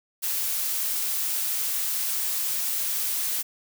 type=noise; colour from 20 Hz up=blue; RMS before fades=-27 dBFS; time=0.22-3.43 s; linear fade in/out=20 ms; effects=none